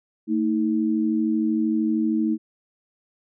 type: tone pair together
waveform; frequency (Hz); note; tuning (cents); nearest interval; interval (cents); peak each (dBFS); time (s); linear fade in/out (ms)
sine; 224.4 / 317.4; A3 / D#4; +34 / +35; tritone; 601; -22; 0.27-2.38; 50
effects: none